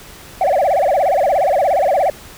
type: tone with vibrato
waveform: sine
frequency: 657 Hz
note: E5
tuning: 6 cents flat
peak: -9 dBFS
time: 0.41-2.1 s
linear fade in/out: 2 ms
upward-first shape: sine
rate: 17 Hz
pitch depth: 300 cents each way
effects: tanh soft clip ceiling -10 dBFS + pink hiss -38 dBFS RMS until 2.37 s